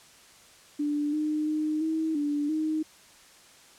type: tone with pitch steps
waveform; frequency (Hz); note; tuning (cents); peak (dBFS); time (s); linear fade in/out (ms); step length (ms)
sine; 293.8 / 304.8 / 307.2 / 318.9 / 291.9 / 311.9; D4 / D#4 / D#4 / D#4 / D4 / D#4; +1 / -36 / -22 / +43 / -10 / +4; -25; 0.79-2.83; 10; 340
effects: white hiss -54 dBFS RMS until 3.78 s + low-pass 9000 Hz 12 dB/octave